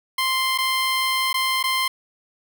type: tone with dropouts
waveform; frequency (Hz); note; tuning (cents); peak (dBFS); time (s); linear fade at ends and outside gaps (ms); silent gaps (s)
15% pulse; 1046.5; C6; 0; -13; 0.18-1.88; 5; 0.578-0.584 / 1.33-1.341 / 1.629-1.638
effects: none